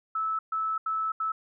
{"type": "tone bursts at uneven times", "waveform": "sine", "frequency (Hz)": 1307, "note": "E6", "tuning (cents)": -15, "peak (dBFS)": -26, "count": 4, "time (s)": [[0.15, 0.39], [0.52, 0.78], [0.86, 1.12], [1.2, 1.32]], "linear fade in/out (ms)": 5, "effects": []}